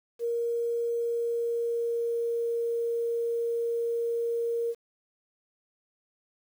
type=tone with pitch glide; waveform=sine; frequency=469.3 to 466.6 Hz; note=A#4 to A#4; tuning=+12 to +2 cents; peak=-26 dBFS; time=0.19-4.75 s; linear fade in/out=50 ms; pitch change=-10 cents; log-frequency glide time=0.85-2.63 s; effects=9-bit